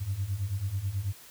sine beating tone pair, 92.5 / 101.7 Hz, F#2 / G#2, 0 / -36 cents, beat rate 9.2 Hz, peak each -33 / -30 dBFS, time 0-1.13 s, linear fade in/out 20 ms, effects tanh soft clip ceiling -21 dBFS + white hiss -51 dBFS RMS until 1.3 s

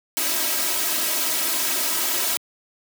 white noise with comb filter, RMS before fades -23 dBFS, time 0.17-2.37 s, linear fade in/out 0 ms, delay 3.1 ms, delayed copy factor +0.85, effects high-pass 200 Hz 12 dB/octave

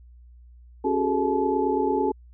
sine tone cluster, 274.7 / 370.3 / 408.8 / 437.8 / 862 Hz, C#4 / F#4 / G#4 / A4 / A5, -16 / +1 / -27 / -9 / -36 cents, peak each -27 dBFS, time 0.84-2.12 s, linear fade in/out 10 ms, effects added 60 Hz sine -46 dBFS peak until 2.33 s

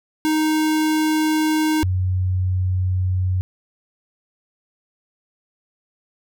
square / sine tone pair in turn, 311.1 / 92.27 Hz, D#4 / F#2, 0 / -4 cents, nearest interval octave + major sixth, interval 2104 cents, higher first, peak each -17 / -17 dBFS, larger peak neither, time 0.25-1.83 / 1.83-3.41 s, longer neither, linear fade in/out 0 ms, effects none

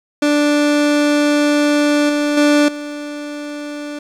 30% pulse tone with level steps, 293.7 Hz, D4, in tune, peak -9 / -12 / -7 / -22 dBFS, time 0.22-3.99 s, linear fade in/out 5 ms, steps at 2.09 / 2.37 / 2.68 s, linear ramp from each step 5 ms, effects low-pass 8000 Hz 12 dB/octave + 8-bit

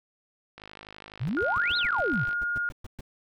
click train, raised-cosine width 0.3 ms, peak -27 dBFS, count 92, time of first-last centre 0.58-2.33 s, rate 52 Hz
sine exponential two-way sweep, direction up then down, 103.83 to 4334 to 103.83 Hz, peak -26 dBFS, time 1.2-2.25 s, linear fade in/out 20 ms, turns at 1.77 s
brown noise bursts, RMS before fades -38 dBFS, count 13, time 1.27-3.009 s, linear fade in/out 2 ms, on 23 ms, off 120 ms
sine tone, 1425 Hz, F6, 34 cents sharp, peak -26 dBFS, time 1.37-2.69 s, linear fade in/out 0 ms
effects none

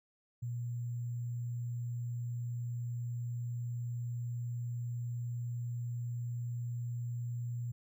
sine tone with sample-and-hold, 120.1 Hz, B2, 48 cents flat, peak -35 dBFS, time 0.42-7.72 s, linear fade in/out 10 ms, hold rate 7350 Hz, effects none

